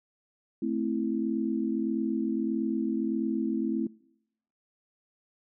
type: chord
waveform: sine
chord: A minor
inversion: none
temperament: equal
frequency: 220 / 261.6 / 329.6 Hz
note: A3 / C4 / E4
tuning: 0 / 0 / 0 cents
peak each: -31 dBFS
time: 0.62-3.87 s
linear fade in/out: 5 ms
effects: noise-tail reverb RT60 0.8 s tail -24 dB re dry